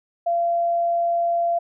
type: tone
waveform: sine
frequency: 685 Hz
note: F5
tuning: 34 cents flat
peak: -18 dBFS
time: 0.26-1.59 s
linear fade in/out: 10 ms
effects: none